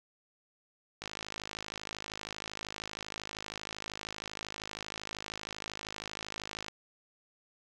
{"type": "click train", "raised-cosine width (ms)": 0.2, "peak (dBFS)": -21, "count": 300, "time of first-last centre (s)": [1.02, 6.683], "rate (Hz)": 52.8, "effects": []}